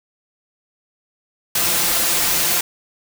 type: noise with comb filter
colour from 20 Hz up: white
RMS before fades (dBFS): -18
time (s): 1.55-2.61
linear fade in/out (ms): 5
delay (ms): 5.8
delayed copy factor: +0.6
effects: none